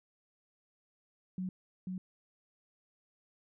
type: tone with echo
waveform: sine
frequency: 185 Hz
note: F#3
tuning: in tune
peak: -34 dBFS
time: 1.38-1.49 s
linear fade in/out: 2 ms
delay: 490 ms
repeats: 1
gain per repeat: -2 dB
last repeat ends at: 1.98 s
effects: none